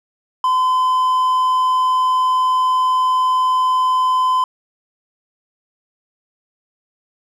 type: tone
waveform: triangle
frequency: 1021 Hz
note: C6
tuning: 43 cents flat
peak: -11 dBFS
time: 0.44-4.44 s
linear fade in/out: 2 ms
effects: none